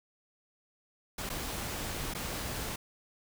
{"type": "noise with dropouts", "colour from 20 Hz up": "pink", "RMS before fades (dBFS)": -37, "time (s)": [1.18, 2.76], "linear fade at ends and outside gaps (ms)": 5, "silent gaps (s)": [[1.293, 1.299], [2.138, 2.148]], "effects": []}